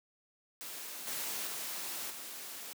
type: noise with level steps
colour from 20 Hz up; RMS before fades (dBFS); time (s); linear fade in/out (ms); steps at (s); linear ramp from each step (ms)
white; -44 / -38 / -40 / -45; 0.61-2.73; 0; 1.07 / 1.47 / 2.1; 5
effects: high-pass 200 Hz 12 dB/octave